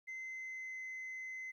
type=tone with pitch glide; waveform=sine; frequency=2063 to 2049 Hz; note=C7 to C7; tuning=-25 to -37 cents; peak=-40 dBFS; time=0.07-1.52 s; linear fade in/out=20 ms; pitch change=-12 cents; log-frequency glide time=0.18-0.81 s; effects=tanh soft clip ceiling -41 dBFS + 13-bit